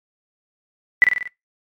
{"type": "tone with echo", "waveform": "sine", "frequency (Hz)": 1980, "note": "B6", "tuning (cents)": 4, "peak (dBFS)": -7, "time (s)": [1.02, 1.04], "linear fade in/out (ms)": 0, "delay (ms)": 47, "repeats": 5, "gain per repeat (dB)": -4, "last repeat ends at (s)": 1.275, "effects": ["noise-tail reverb RT60 0.2 s tail -22 dB re dry", "MP3 96 kbps"]}